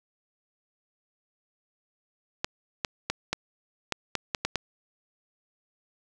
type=clicks; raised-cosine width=0.2 ms; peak=-9 dBFS; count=9; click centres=2.445 / 2.848 / 3.1 / 3.33 / 3.923 / 4.153 / 4.348 / 4.45 / 4.557 s; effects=none